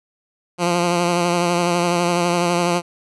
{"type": "tone with vibrato", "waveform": "10% pulse", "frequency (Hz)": 174.2, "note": "F3", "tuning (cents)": -4, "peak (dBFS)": -8, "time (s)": [0.58, 2.82], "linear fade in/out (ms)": 50, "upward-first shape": "sine", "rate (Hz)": 12, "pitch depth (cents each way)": 30, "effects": ["resampled to 24000 Hz"]}